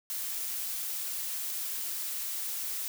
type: noise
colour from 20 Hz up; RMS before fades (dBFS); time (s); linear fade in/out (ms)
blue; -35; 0.1-2.88; 0
effects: none